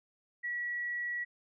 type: tone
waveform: sine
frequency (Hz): 1931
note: B6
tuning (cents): -39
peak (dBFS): -33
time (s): 0.43-1.25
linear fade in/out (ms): 20
effects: none